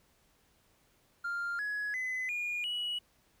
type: tone with pitch steps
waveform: triangle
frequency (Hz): 1396.9 / 1680.5 / 2022 / 2432 / 2926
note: F6 / G#6 / B6 / D#7 / F#7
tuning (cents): 0 / +20 / +40 / -40 / -20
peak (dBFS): -30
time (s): 1.24-2.99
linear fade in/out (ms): 10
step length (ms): 350
effects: tanh soft clip ceiling -28 dBFS + pink hiss -69 dBFS RMS until 3.4 s